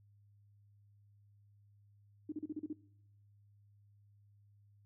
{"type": "tone bursts", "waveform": "sine", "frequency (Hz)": 304.6, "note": "D#4", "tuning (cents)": -37, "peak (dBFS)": -37, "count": 7, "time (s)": [2.29, 2.73], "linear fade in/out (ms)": 5, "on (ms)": 32, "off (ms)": 36, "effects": ["noise-tail reverb RT60 0.8 s tail -20 dB re dry", "added 102 Hz sine -63 dBFS peak until 4.85 s"]}